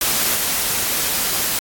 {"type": "noise with level steps", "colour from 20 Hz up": "white", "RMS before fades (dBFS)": [-18, -20], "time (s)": [0.01, 1.59], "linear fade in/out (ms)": 2, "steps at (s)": 0.34, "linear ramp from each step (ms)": 20, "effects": ["AAC 64 kbps"]}